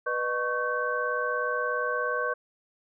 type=tone cluster; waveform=sine; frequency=492.1 / 609 / 1108 / 1539 Hz; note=B4 / D#5 / C#6 / G6; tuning=-6 / -37 / -1 / -32 cents; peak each=-31 / -34 / -31 / -30 dBFS; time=0.06-2.34 s; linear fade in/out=10 ms; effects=none